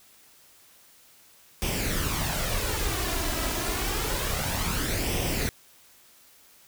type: noise with flanger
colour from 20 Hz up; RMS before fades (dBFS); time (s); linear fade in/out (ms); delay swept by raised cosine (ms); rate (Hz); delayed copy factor
pink; -28; 1.62-5.49; 0; 0.35 to 3.05; 0.28; +0.55
effects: white hiss -56 dBFS RMS until 6.67 s